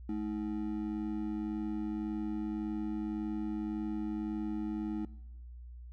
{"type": "ring-modulated tone", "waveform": "triangle", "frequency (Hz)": 265.7, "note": "C4", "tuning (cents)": 27, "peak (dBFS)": -28, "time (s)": [0.09, 5.05], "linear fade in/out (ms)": 2, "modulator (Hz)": 50.9, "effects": ["noise-tail reverb RT60 1.0 s tail -21 dB re dry", "added 60 Hz sine -45 dBFS peak until 5.92 s"]}